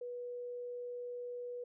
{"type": "tone", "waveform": "sine", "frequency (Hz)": 488, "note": "B4", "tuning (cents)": -21, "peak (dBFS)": -40, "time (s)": [0.01, 1.64], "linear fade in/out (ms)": 5, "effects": []}